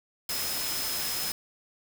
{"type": "tone in noise", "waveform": "sine", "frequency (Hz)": 5130, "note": "E8", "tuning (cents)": -48, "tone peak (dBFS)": -35, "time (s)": [0.29, 1.32], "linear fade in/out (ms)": 2, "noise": "white", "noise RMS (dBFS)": -32, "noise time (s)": [0.29, 1.32], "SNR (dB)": -6, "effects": []}